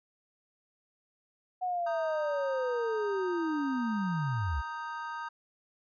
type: linear sweep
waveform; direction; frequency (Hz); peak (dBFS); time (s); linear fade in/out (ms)
sine; down; 740 to 59.5; -29; 1.61-4.62; 20
type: chord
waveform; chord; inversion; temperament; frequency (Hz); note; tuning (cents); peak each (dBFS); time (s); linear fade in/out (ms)
triangle; Eb major; second; equal; 932.3 / 1244.5 / 1568; Bb5 / Eb6 / G6; 0 / 0 / 0; -37 / -39 / -40; 1.86-5.29; 10
effects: resampled to 16000 Hz